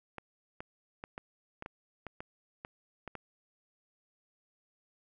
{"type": "clicks", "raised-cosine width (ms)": 0.5, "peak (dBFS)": -26, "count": 11, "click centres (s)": [0.183, 0.605, 1.039, 1.179, 1.624, 1.661, 2.067, 2.205, 2.649, 3.077, 3.153], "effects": []}